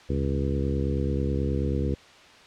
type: harmonic tone with a mistuned harmonic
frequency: 69.3 Hz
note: C#2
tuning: in tune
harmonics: 1 / 2 / 3 / 4 / 5 / 6 / 7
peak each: -27 / -30 / -32 / -33 / -34 / -35 / -35 dBFS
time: 0.09-1.95 s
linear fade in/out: 10 ms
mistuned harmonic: 1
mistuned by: +130 cents
effects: white hiss -50 dBFS RMS until 2.46 s + low-pass 4000 Hz 12 dB/octave